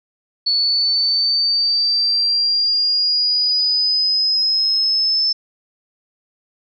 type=exponential sweep; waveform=sine; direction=up; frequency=4430 to 5274 Hz; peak=-14 dBFS; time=0.46-5.33 s; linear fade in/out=10 ms; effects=none